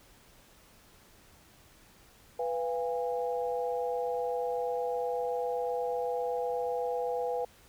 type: tone cluster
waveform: sine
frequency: 494.2 / 689 / 817 Hz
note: B4 / F5 / G#5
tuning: +1 / -24 / -29 cents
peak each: -31 / -37 / -36 dBFS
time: 2.39-7.45 s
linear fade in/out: 5 ms
effects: pink hiss -59 dBFS RMS until 7.68 s